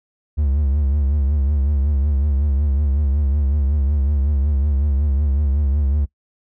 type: tone with vibrato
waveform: triangle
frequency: 71 Hz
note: C#2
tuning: 42 cents sharp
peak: -13 dBFS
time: 0.37-6.06 s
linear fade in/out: 20 ms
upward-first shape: triangle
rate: 5.4 Hz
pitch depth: 120 cents each way
effects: noise-tail reverb RT60 0.1 s tail -22 dB re dry